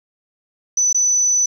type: tone with dropouts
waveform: sine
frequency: 5990 Hz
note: F#8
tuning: 20 cents sharp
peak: -13 dBFS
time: 0.77-1.46 s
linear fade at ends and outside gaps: 5 ms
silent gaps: 0.929-0.945 s
effects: 8-bit